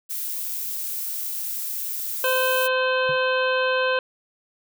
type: noise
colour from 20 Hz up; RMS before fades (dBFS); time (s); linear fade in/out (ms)
violet; -29; 0.09-2.68; 20
type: harmonic tone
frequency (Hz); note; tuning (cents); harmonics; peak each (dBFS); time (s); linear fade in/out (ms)
515; C5; -28; 1 / 2 / 3 / 5 / 6 / 7 / 8; -22 / -27 / -25 / -29 / -32 / -41 / -39; 2.24-3.99; 2
type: tone with exponential decay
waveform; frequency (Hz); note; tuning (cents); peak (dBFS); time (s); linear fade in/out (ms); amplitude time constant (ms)
sine; 146.83; D3; 0; -29; 3.09-3.21; 2; 24
effects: none